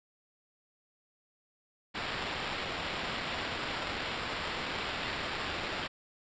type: noise with sample-and-hold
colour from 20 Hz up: white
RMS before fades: -36 dBFS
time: 1.94-5.88 s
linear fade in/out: 20 ms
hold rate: 6300 Hz
effects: resampled to 16000 Hz

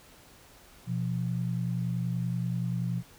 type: tone pair together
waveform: sine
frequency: 123.47 / 173.96 Hz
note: B2 / F3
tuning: 0 / -6 cents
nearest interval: tritone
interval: 594 cents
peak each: -30 / -31 dBFS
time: 0.86-3.03 s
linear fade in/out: 50 ms
effects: pink hiss -55 dBFS RMS until 3.18 s

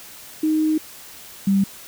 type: tone pair in turn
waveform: sine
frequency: 311.4 / 196.17 Hz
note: D#4 / G3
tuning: +2 / +2 cents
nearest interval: minor sixth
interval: 800 cents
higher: first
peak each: -16 / -14 dBFS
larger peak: second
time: 0.43-0.78 / 1.47-1.64 s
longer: first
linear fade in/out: 5 ms
effects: white hiss -41 dBFS RMS until 1.87 s

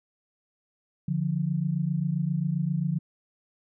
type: tone pair together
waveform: sine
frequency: 146.83 / 174.37 Hz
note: D3 / F3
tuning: 0 / -2 cents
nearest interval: minor third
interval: 298 cents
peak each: -27 dBFS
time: 1.08-2.99 s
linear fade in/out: 5 ms
effects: none

